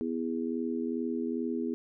sine chord, E major, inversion second, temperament just, 247.2 / 329.6 / 412 Hz, B3 / E4 / G#4, +2 / 0 / -14 cents, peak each -32 / -35 / -36 dBFS, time 0.01-1.74 s, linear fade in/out 0 ms, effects none

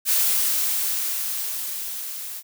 blue noise with level ramp, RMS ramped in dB -19 to -34 dBFS, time 0.05-2.43 s, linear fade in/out 50 ms, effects none

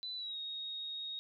sine tone with pitch glide, 3995 to 3749 Hz, B7 to A#7, +19 to +9 cents, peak -39 dBFS, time 0.03-1.19 s, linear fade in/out 0 ms, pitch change -110 cents, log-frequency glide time 0.16-0.37 s, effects none

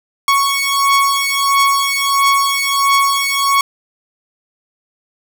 sawtooth beating tone pair, 1108.7 / 1110.2 Hz, C#6 / C#6, 0 / +2 cents, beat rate 1.5 Hz, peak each -11 dBFS, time 0.28-3.61 s, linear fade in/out 2 ms, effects none

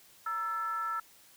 sine tone with frequency modulation, 1332 Hz, E6, 18 cents sharp, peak -31 dBFS, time 0.26-1 s, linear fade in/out 5 ms, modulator 398 Hz, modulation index 0.5, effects white hiss -59 dBFS RMS until 1.36 s

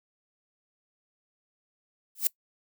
violet noise with exponential growth, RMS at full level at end -19 dBFS, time 2.15-2.27 s, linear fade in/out 2 ms, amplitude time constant 25 ms, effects noise-tail reverb RT60 0.1 s tail -22 dB re dry

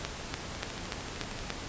two click trains, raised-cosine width 0.2 ms, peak -23 / -14 dBFS, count 12 / 6, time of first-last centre 0.55-1.39 / 0.05-1.503 s, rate 13.1 / 3.44 Hz, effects pink hiss -40 dBFS RMS until 1.68 s + resampled to 16000 Hz

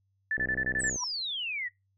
sine tone bursts, 1754 Hz, A6, 6 cents flat, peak -26 dBFS, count 7, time 0.31-0.897 s, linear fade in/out 2 ms, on 59 ms, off 29 ms
click train, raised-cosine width 2 ms, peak -26 dBFS, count 38, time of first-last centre 0.38-0.959 s, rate 63.9 Hz
sine exponential sweep, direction down, 8372 to 1864.7 Hz, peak -31 dBFS, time 0.79-1.69 s, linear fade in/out 20 ms
sine tone with exponential growth, 988 Hz, B5, in tune, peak -30 dBFS, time 0.95-1.04 s, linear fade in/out 2 ms, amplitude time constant 19 ms
effects noise-tail reverb RT60 0.2 s tail -23 dB re dry + added 97 Hz sine -70 dBFS peak until 1.97 s

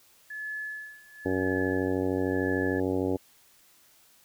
sine tone with tremolo, 1717 Hz, A6, 43 cents flat, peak -32 dBFS, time 0.3-2.8 s, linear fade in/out 5 ms, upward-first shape sine, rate 0.99 Hz, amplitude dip 90%
harmonic tone, 93.3 Hz, F#2, 15 cents sharp, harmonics 1 / 2 / 3 / 4 / 5 / 6 / 7 / 8 / 9, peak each -35 / -38 / -29 / -31 / -32 / -37 / -42 / -45 / -43 dBFS, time 1.25-3.17 s, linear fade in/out 10 ms
effects white hiss -60 dBFS RMS until 4.24 s

